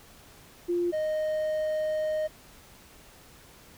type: tone pair in turn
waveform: sine / triangle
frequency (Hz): 349.2 / 619.2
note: F4 / D#5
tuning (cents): 0 / -9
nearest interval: minor seventh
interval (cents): 991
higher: second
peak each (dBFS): -24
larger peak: neither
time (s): 0.68-0.92 / 0.92-2.28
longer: second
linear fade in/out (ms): 20
effects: pink hiss -53 dBFS RMS until 3.77 s